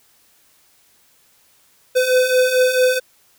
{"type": "beating tone pair", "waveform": "square", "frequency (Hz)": [504, 508.5], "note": ["B4", "C5"], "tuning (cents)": [35, -50], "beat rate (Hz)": 4.5, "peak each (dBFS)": [-20, -15], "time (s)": [1.95, 3], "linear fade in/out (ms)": 20, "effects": ["white hiss -56 dBFS RMS until 3.38 s"]}